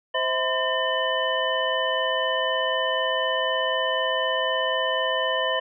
sine tone cluster, 521 / 645 / 1018 / 1804 / 3001 Hz, C5 / E5 / C6 / A6 / F#7, -7 / -38 / -48 / +43 / +24 cents, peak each -28 dBFS, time 0.14-5.6 s, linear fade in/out 10 ms, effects none

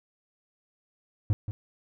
triangle tone with echo, 103.83 Hz, G#2, in tune, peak -18 dBFS, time 1.3-1.33 s, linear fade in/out 0 ms, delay 180 ms, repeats 1, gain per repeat -9 dB, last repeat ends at 1.51 s, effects none

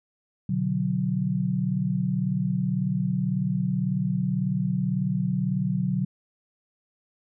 sine chord, B minor, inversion none, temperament equal with one note detuned, 124.98 / 146.83 / 185 Hz, B2 / D3 / F#3, +21 / 0 / 0 cents, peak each -29 / -28 / -25 dBFS, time 0.49-6.05 s, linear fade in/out 5 ms, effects none

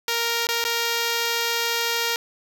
5% pulse tone with dropouts, 466.2 Hz, A#4, in tune, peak -10 dBFS, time 0.08-2.16 s, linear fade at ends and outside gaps 1 ms, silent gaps 0.47-0.488 / 0.642-0.65 s, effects none

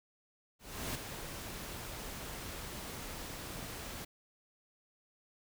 pink noise with ADSR envelope, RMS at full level -37 dBFS, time 0.59-4.05 s, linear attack 360 ms, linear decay 7 ms, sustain -7 dB, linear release 9 ms, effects none

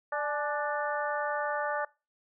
harmonic tone with a mistuned harmonic, 295.2 Hz, D4, 9 cents sharp, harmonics 2 / 3 / 4 / 5 / 6, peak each -33 / -35 / -36 / -37 / -38 dBFS, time 0.12-1.85 s, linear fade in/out 5 ms, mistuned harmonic 3, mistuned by -51 cents, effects noise-tail reverb RT60 0.3 s tail -24 dB re dry

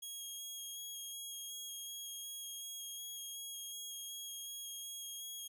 15% pulse tone with vibrato, 3283 Hz, G#7, 21 cents flat, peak -37 dBFS, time 0.02-5.48 s, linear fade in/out 10 ms, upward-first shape square, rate 2.7 Hz, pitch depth 9 cents each way, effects none

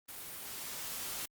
white noise with level ramp, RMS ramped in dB -46 to -39 dBFS, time 0.08-1.26 s, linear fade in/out 10 ms, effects Opus 32 kbps

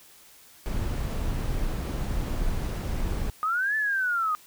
brown noise, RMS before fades -28 dBFS, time 0.66-3.3 s, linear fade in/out 0 ms
sine linear two-way sweep, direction up then down, 1219 to 1760 to 1219 Hz, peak -23 dBFS, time 3.43-4.35 s, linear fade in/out 0 ms, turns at 3.76 s
effects white hiss -53 dBFS RMS until 4.46 s

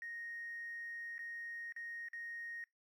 triangle tone with dropouts, 1864.7 Hz, A#6, in tune, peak -40 dBFS, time 0.02-2.64 s, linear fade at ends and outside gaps 1 ms, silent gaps 1.181-1.191 / 1.723-1.763 / 2.085-2.132 s, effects noise-tail reverb RT60 0.2 s tail -26 dB re dry + tanh soft clip ceiling -40 dBFS

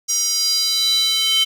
square tone with high-pass filter sweep, 440 Hz, A4, in tune, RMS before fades -18 dBFS, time 0.08-1.45 s, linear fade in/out 20 ms, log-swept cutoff 5900 to 3100 Hz, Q 6.4, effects none

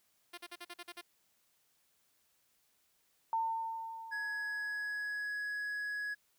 5% pulse tone bursts, 349.2 Hz, F4, in tune, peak -33 dBFS, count 8, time 0.33-1.014 s, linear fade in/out 10 ms, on 47 ms, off 44 ms
sine tone with exponential decay, 903 Hz, A5, 45 cents sharp, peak -29 dBFS, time 3.33-5.27 s, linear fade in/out 1 ms, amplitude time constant 420 ms
triangle tone, 1675 Hz, G#6, 14 cents sharp, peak -34 dBFS, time 4.11-6.15 s, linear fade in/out 20 ms
effects white hiss -74 dBFS RMS until 6.38 s

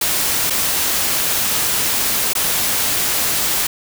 white noise with dropouts, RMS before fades -18 dBFS, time 0.01-3.67 s, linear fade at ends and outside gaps 5 ms, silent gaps 0.5-0.504 / 2.334-2.351 s, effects none

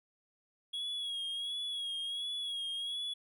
triangle tone with vibrato, 3322 Hz, G#7, in tune, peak -34 dBFS, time 0.73-3.14 s, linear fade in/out 10 ms, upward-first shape sine, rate 1.4 Hz, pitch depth 48 cents each way, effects none

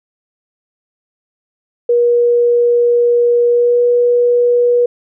sine tone with pitch glide, 478.6 to 483.9 Hz, A#4 to B4, +46 to -35 cents, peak -8 dBFS, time 1.89-4.86 s, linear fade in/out 5 ms, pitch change +19 cents, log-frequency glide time 3.48-3.82 s, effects none

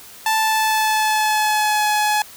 sawtooth tone with pitch glide, 880 to 845.1 Hz, A5 to G#5, 0 to +30 cents, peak -12 dBFS, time 0.26-2.22 s, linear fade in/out 2 ms, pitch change -70 cents, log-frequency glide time 0.36-1.87 s, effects white hiss -41 dBFS RMS until 2.36 s

